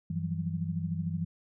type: tone cluster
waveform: sine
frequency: 95.7 / 164 / 177.4 / 190.6 Hz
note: G2 / E3 / F3 / G3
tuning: -41 / -9 / +27 / -48 cents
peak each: -37 / -32 / -38 / -40 dBFS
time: 0.1-1.25 s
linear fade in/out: 5 ms
effects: none